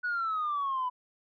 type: exponential sweep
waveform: sine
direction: down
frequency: 1480 to 987.8 Hz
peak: -27 dBFS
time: 0.03-0.9 s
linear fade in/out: 20 ms
effects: tanh soft clip ceiling -25 dBFS